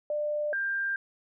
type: tone pair in turn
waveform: sine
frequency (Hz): 596 / 1591.1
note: D5 / G6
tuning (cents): +25 / +25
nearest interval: octave + perfect fourth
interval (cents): 1700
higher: second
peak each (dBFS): -27 / -27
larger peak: neither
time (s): 0.1-0.53 / 0.53-0.96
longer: neither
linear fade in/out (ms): 2
effects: none